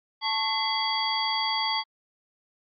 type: tone cluster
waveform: sine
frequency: 881 / 1103 / 2040 / 3322 / 4623 Hz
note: A5 / C#6 / C7 / G#7 / D8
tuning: +2 / -9 / -44 / 0 / -28 cents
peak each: -29 / -34 / -33 / -30 / -30 dBFS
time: 0.21-1.84 s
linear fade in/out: 50 ms
effects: Opus 48 kbps